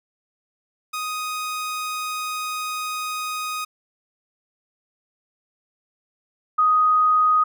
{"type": "tone pair in turn", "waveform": ["sawtooth", "sine"], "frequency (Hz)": [1248, 1248], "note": ["D#6", "D#6"], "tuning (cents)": [5, 5], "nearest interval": "unison", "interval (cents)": 0, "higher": "neither", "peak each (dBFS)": [-22, -14], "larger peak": "second", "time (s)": [[0.93, 3.65], [6.58, 7.44]], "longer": "first", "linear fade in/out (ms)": 10, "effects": []}